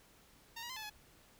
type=tone with pitch steps; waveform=10% pulse; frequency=920 / 956 / 1032 / 867 / 846 Hz; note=A#5 / A#5 / C6 / A5 / G#5; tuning=-23 / +43 / -24 / -26 / +32 cents; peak=-35 dBFS; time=0.56-0.9 s; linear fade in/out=10 ms; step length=68 ms; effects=pink hiss -64 dBFS RMS until 1.39 s